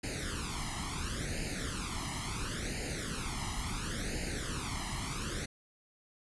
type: noise with flanger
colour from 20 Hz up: pink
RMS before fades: -37 dBFS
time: 0.03-5.46 s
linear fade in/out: 10 ms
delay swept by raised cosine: 0.43 to 1 ms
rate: 0.72 Hz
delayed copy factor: +0.85
effects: resampled to 24000 Hz